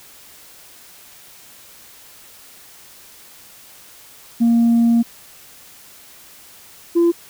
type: tone pair in turn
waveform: sine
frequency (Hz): 233.1 / 341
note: A#3 / F4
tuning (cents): 0 / -41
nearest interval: perfect fifth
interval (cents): 659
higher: second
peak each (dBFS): -9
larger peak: neither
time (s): 4.4-5.03 / 6.95-7.12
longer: first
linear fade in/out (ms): 20
effects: tanh soft clip ceiling -9 dBFS + white hiss -44 dBFS RMS until 7.29 s